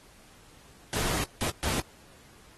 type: noise bursts at uneven times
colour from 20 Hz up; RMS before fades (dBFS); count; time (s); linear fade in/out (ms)
pink; -30; 3; 0.93-1.24 / 1.41-1.5 / 1.63-1.8; 0
effects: pink hiss -56 dBFS RMS until 2.57 s + AAC 32 kbps